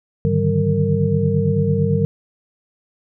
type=tone cluster; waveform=sine; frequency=101.5 / 147.2 / 156.1 / 191.8 / 459 Hz; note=G#2 / D3 / D#3 / G3 / A#4; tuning=-39 / +4 / +6 / -37 / -27 cents; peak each=-21 dBFS; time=0.25-2.05 s; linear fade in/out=0 ms; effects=none